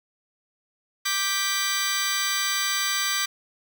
15% pulse chord, G major, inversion second, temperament just, 1176 / 1568 / 1960 Hz, D6 / G6 / B6, +2 / 0 / -14 cents, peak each -22 dBFS, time 1.05-3.26 s, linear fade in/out 10 ms, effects none

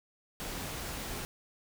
pink noise, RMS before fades -39 dBFS, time 0.4-1.25 s, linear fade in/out 0 ms, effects none

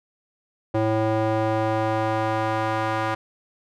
square tone with band-pass filter sweep, 110 Hz, A2, in tune, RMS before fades -23 dBFS, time 0.74-3.15 s, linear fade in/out 10 ms, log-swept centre 510 to 1100 Hz, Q 1.2, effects none

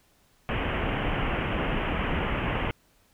pink low-pass noise, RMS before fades -28 dBFS, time 0.49-2.71 s, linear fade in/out 0 ms, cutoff 3100 Hz, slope 96 dB/octave, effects pink hiss -64 dBFS RMS until 3.13 s

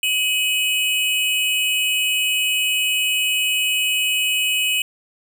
square tone pair together, 2530 / 2950 Hz, D#7 / F#7, +28 / -6 cents, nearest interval minor third, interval 266 cents, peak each -21 dBFS, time 0.03-4.82 s, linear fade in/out 2 ms, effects none

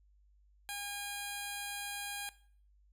5% pulse tone with notch filter, 812 Hz, G#5, 39 cents flat, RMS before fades -41 dBFS, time 0.69-2.29 s, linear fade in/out 0 ms, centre 5700 Hz, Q 1.3, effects noise-tail reverb RT60 0.5 s tail -18 dB re dry + added 50 Hz sine -63 dBFS peak until 2.92 s

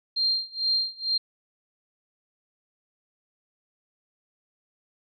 sine tone with tremolo, 4186 Hz, C8, in tune, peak -20 dBFS, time 0.16-1.18 s, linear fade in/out 10 ms, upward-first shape sine, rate 2.2 Hz, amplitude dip 95%, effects none

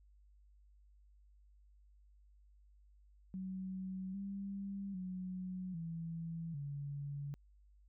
sine tone with pitch steps, 187.9 / 197.4 / 184.2 / 165.4 / 142.3 Hz, F#3 / G3 / F#3 / E3 / C#3, +27 / +12 / -7 / +6 / +46 cents, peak -40 dBFS, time 3.34-7.34 s, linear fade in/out 0 ms, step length 800 ms, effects added 50 Hz sine -62 dBFS peak until 7.88 s

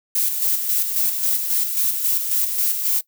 violet noise with tremolo, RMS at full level -19 dBFS, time 0.15-3.01 s, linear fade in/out 5 ms, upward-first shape square, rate 3.7 Hz, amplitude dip 45%, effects noise-tail reverb RT60 0.1 s tail -19 dB re dry

